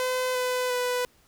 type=tone with pitch steps; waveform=sawtooth; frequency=509 / 502.3 / 495.7 Hz; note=C5 / B4 / B4; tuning=-48 / +29 / +6 cents; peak=-21 dBFS; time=0-1.05 s; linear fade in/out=0 ms; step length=350 ms; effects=pink hiss -61 dBFS RMS until 1.27 s

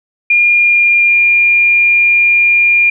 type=tone with pitch glide; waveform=sine; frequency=2415 to 2400 Hz; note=D7 to D7; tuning=+48 to +37 cents; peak=-6 dBFS; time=0.3-2.9 s; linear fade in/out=5 ms; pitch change=-11 cents; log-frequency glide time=0.56-1.16 s; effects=none

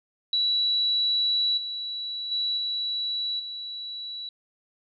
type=tone with level steps; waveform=sine; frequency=3927 Hz; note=B7; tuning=11 cents flat; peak=-21 / -30 / -24 / -26 / -33 dBFS; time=0.33-4.29 s; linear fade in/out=2 ms; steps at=1.57 / 2.31 / 2.57 / 3.39 s; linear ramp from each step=10 ms; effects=none

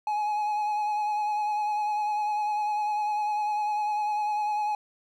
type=tone with vibrato; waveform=triangle; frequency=841 Hz; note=G#5; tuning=22 cents sharp; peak=-23 dBFS; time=0.07-4.75 s; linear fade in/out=2 ms; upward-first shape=sine; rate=10 Hz; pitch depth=25 cents each way; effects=none

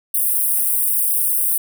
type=high-pass noise; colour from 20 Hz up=white; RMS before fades=-18 dBFS; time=0.14-1.58 s; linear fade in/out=5 ms; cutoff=8700 Hz; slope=96 dB/octave; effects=none

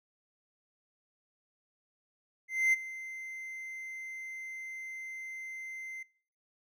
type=tone with ADSR envelope; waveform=triangle; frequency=2077 Hz; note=C7; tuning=13 cents flat; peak=-21 dBFS; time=2.48-6.03 s; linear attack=250 ms; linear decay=20 ms; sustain=-18 dB; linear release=6 ms; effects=noise-tail reverb RT60 0.5 s tail -25 dB re dry

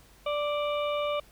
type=harmonic tone with a mistuned harmonic; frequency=587.3 Hz; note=D5; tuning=in tune; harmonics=1 / 2 / 4 / 5 / 6; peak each=-28 / -33 / -39 / -41 / -43 dBFS; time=0.26-1.2 s; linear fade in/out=5 ms; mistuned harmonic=6; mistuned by=+40 cents; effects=added 50 Hz sine -58 dBFS peak until 1.31 s + pink hiss -58 dBFS RMS until 1.31 s

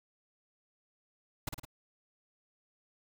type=noise with echo; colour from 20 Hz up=pink; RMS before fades=-35 dBFS; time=1.47-1.49 s; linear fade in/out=5 ms; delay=54 ms; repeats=3; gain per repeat=-4 dB; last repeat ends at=1.652 s; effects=none

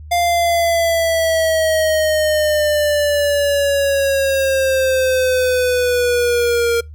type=exponential sweep; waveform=square; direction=down; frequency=700 to 466.2 Hz; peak=-14 dBFS; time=0.11-6.81 s; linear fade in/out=10 ms; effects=noise-tail reverb RT60 0.2 s tail -25 dB re dry + added 76 Hz sine -32 dBFS peak until 6.94 s

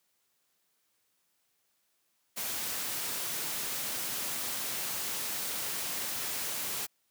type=noise; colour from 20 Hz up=white; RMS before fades=-35 dBFS; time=2.36-6.87 s; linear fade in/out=20 ms; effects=white hiss -75 dBFS RMS until 7.1 s + high-pass 100 Hz 12 dB/octave

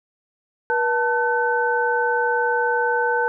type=tone cluster; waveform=sine; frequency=481.4 / 886 / 1516 Hz; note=B4 / A5 / F#6; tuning=-44 / +12 / +42 cents; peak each=-22 dBFS; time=0.7-3.28 s; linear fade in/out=0 ms; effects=none

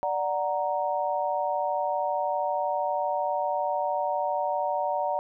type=chord; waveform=sine; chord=D augmented; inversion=none; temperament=equal; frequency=587.3 / 740 / 932.3 Hz; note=D5 / F#5 / A#5; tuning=0 / 0 / 0 cents; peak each=-29 dBFS; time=0.03-5.19 s; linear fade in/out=0 ms; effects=none

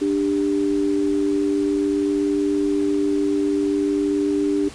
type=tone pair together; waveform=sine; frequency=295.6 / 396.1 Hz; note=D4 / G4; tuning=+11 / +18 cents; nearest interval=perfect fourth; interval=507 cents; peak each=-19 / -22 dBFS; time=0.01-4.69 s; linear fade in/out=10 ms; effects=pink hiss -40 dBFS RMS until 4.74 s + resampled to 22050 Hz

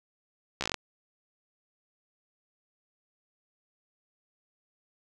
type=slowing click train; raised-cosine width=0.2 ms; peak=-13 dBFS; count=8; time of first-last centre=0.61-0.743 s; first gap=14 ms; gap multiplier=1.1; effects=none

